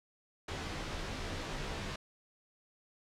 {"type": "noise with comb filter", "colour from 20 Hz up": "pink", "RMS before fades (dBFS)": -39, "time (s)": [0.48, 1.96], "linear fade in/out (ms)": 5, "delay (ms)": 17, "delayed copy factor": -0.95, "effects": ["low-pass 5000 Hz 12 dB/octave"]}